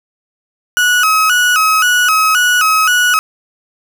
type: tone with vibrato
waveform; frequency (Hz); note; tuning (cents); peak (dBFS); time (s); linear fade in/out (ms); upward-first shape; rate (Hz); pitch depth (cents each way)
35% pulse; 1368; F6; -36; -7; 0.77-3.19; 0; square; 1.9; 120
effects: none